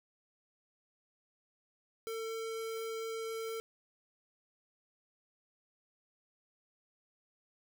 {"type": "tone", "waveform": "square", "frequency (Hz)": 449.3, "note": "A4", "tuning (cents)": 36, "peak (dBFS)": -38, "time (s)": [2.07, 3.6], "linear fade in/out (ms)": 0, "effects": []}